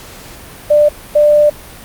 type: tone pair in turn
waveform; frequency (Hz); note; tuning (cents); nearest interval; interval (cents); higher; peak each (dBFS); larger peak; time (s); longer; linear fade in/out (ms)
sine; 594 / 594; D5 / D5; +20 / +20; unison; 0; neither; -5; neither; 0.7-0.89 / 1.15-1.5; second; 10
effects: pink hiss -34 dBFS RMS until 1.84 s + Opus 48 kbps